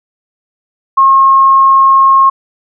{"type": "tone", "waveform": "sine", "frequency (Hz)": 1079, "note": "C#6", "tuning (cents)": -47, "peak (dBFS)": -3, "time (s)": [0.97, 2.3], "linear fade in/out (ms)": 10, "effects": []}